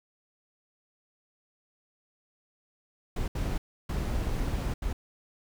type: noise bursts at uneven times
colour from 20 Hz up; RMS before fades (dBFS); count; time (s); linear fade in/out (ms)
brown; -30; 4; 3.16-3.28 / 3.35-3.58 / 3.89-4.74 / 4.82-4.93; 5
effects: none